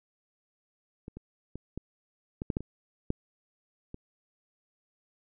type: clicks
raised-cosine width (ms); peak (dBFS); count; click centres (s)
3; -28 / -29 / -26 / -23 / -21 / -16 / -16 / -26 / -15 / -27; 10; 1.081 / 1.17 / 1.556 / 1.776 / 2.419 / 2.502 / 2.569 / 2.606 / 3.104 / 3.944
effects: none